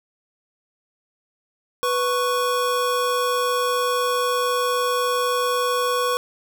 square tone pair together, 493.9 / 1108.8 Hz, B4 / C#6, 0 / 0 cents, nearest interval octave + major second, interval 1400 cents, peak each -23 dBFS, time 1.83-6.17 s, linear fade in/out 0 ms, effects none

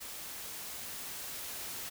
white noise with level ramp, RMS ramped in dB -44 to -41 dBFS, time 0-1.9 s, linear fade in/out 20 ms, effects none

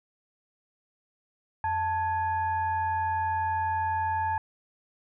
sine tone with frequency modulation, 880 Hz, A5, in tune, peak -25 dBFS, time 1.64-4.38 s, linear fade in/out 2 ms, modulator 792 Hz, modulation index 0.57, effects none

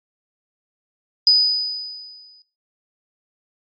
sine tone with exponential decay, 4978 Hz, D#8, in tune, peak -8 dBFS, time 1.27-2.42 s, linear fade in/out 1 ms, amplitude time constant 250 ms, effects noise-tail reverb RT60 0.4 s tail -21 dB re dry + AAC 32 kbps

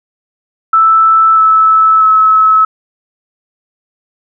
sine tone with pitch steps, 1318.5 / 1306.4 / 1294.4 Hz, E6 / E6 / E6, 0 / -16 / -32 cents, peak -4 dBFS, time 0.73-2.65 s, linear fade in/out 5 ms, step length 640 ms, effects none

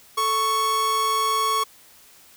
45% pulse tone pair together, 439.6 / 1108.7 Hz, A4 / C#6, -2 / 0 cents, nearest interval octave + major third, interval 1602 cents, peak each -31 / -20 dBFS, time 0.17-1.64 s, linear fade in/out 10 ms, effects white hiss -51 dBFS RMS until 2.36 s

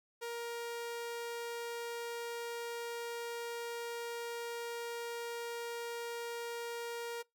sawtooth tone, 470 Hz, A#4, 14 cents sharp, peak -35 dBFS, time 0.21-7.23 s, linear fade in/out 20 ms, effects noise-tail reverb RT60 0.2 s tail -25 dB re dry

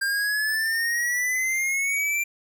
square exponential sweep, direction up, 1592 to 2368 Hz, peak -23 dBFS, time 0.01-2.24 s, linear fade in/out 10 ms, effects none

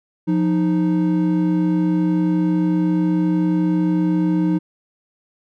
triangle tone pair together, 176 / 310.4 Hz, F3 / D#4, +14 / -4 cents, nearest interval minor seventh, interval 982 cents, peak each -16 dBFS, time 0.27-4.59 s, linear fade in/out 20 ms, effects none

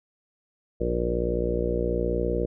harmonic tone with a mistuned harmonic, 59.4 Hz, A#1, 33 cents sharp, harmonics 1 / 2 / 3 / 4 / 5 / 6 / 7 / 8 / 9 / 10, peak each -29 / -37 / -33 / -37 / -36 / -30 / -36 / -28 / -38 / -35 dBFS, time 0.8-2.46 s, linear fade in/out 10 ms, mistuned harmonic 9, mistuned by -16 cents, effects none

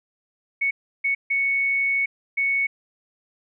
sine tone bursts at uneven times, 2217 Hz, C#7, in tune, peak -19 dBFS, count 4, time 0.61-0.71 / 1.04-1.15 / 1.3-2.06 / 2.37-2.67 s, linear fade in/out 10 ms, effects none

